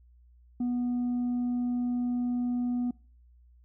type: tone with tanh clipping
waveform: triangle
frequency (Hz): 244.8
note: B3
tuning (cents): -15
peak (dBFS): -27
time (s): 0.6-2.91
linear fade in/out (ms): 5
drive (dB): 7
effects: noise-tail reverb RT60 0.4 s tail -24 dB re dry + added 60 Hz sine -55 dBFS peak until 3.64 s